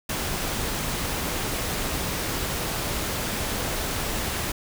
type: noise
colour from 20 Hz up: pink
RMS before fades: -28 dBFS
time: 0.09-4.52 s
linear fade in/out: 5 ms
effects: none